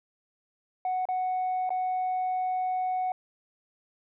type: tone with dropouts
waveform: sine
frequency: 740 Hz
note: F#5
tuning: in tune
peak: -24 dBFS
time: 0.85-3.12 s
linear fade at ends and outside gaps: 2 ms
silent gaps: 1.054-1.087 / 1.693-1.704 s
effects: tanh soft clip ceiling -24 dBFS